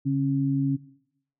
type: tone pair together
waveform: sine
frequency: 140.82 / 273.3 Hz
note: C#3 / C#4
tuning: +28 / -24 cents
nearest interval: major seventh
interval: 1148 cents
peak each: -24 dBFS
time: 0.05-0.77 s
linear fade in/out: 20 ms
effects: noise-tail reverb RT60 0.7 s tail -18 dB re dry